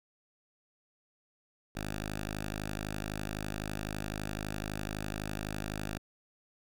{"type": "tone with notch filter", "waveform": "5% pulse", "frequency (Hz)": 51.91, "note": "G#1", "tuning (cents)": 0, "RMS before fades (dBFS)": -38, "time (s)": [1.75, 5.98], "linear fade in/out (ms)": 10, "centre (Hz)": 450, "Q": 1.4, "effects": []}